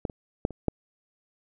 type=clicks; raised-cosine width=2 ms; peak=-14 / -26 / -9 / -26 / -10 dBFS; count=5; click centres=0.052 / 0.098 / 0.451 / 0.507 / 0.683 s; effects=none